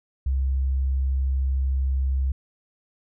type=tone; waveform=sine; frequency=66.5 Hz; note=C2; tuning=29 cents sharp; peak=-20 dBFS; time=0.26-2.32 s; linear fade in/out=5 ms; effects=none